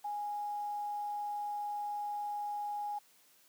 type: tone with quantisation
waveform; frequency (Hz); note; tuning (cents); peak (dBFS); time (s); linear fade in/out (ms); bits
sine; 827; G#5; -8; -35; 0.04-2.99; 10; 10
effects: white hiss -65 dBFS RMS until 3.48 s + high-pass 150 Hz 12 dB/octave